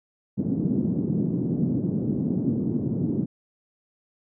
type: band-pass noise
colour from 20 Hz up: white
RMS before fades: -25 dBFS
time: 0.37-3.26 s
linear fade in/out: 20 ms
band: 130 to 280 Hz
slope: 24 dB/octave
effects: none